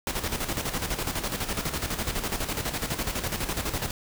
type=noise with tremolo; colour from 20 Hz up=pink; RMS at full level=-28 dBFS; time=0.07-3.91 s; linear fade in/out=2 ms; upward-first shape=square; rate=12 Hz; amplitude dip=60%; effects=none